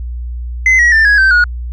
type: tone with pitch steps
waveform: sine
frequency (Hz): 2048 / 1910.9 / 1782.9 / 1663.5 / 1552.1 / 1448.2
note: C7 / A#6 / A6 / G#6 / G6 / F#6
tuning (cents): -38 / +42 / +22 / +2 / -18 / -38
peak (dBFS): -3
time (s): 0.66-1.44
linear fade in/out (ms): 2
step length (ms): 130
effects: tanh soft clip ceiling -5 dBFS + added 60 Hz sine -19 dBFS peak until 1.72 s